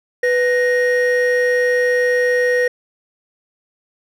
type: tone pair together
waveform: triangle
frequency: 495 / 1867.4 Hz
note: B4 / A#6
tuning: +4 / +3 cents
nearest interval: octave + major seventh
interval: 2299 cents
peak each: -12 / -16 dBFS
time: 0.23-2.68 s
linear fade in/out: 5 ms
effects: tanh soft clip ceiling -5 dBFS